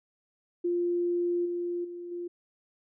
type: tone with level steps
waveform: sine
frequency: 349.2 Hz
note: F4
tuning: in tune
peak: -25 / -29 / -37 / -33 dBFS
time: 0.64-2.28 s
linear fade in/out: 10 ms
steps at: 1.45 / 1.84 / 2.11 s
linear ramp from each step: 10 ms
effects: none